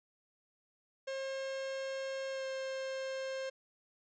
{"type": "tone with pitch glide", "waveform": "45% pulse", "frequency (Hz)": [536, 530.8], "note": ["C5", "C5"], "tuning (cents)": [42, 25], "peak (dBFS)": -37, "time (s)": [1.07, 3.5], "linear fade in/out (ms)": 10, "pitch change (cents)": -17, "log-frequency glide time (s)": [2.31, 2.45], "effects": ["resampled to 16000 Hz"]}